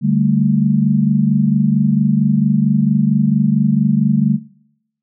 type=chord; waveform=sine; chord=D suspended fourth; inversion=none; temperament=just; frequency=146.83 / 195.78 / 220.2 Hz; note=D3 / G3 / A3; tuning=0 / -2 / +2 cents; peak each=-16 dBFS; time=0.01-4.39 s; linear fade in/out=50 ms; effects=noise-tail reverb RT60 0.8 s tail -22 dB re dry